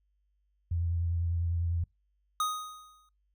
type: tone with vibrato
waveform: sine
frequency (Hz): 85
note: F2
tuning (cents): -46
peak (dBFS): -27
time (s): 0.71-1.84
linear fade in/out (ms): 5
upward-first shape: triangle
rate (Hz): 10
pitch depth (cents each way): 31
type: tone with exponential decay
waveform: square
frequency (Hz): 1247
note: D#6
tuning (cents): +3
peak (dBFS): -26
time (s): 2.4-3.09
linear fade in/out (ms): 2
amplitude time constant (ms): 150
effects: noise-tail reverb RT60 0.2 s tail -26 dB re dry + added 50 Hz sine -70 dBFS peak until 3.34 s